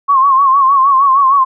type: tone with vibrato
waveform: sine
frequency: 1088 Hz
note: C#6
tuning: 33 cents flat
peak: -6 dBFS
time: 0.08-1.45 s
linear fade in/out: 20 ms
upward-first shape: sine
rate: 6.5 Hz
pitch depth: 75 cents each way
effects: none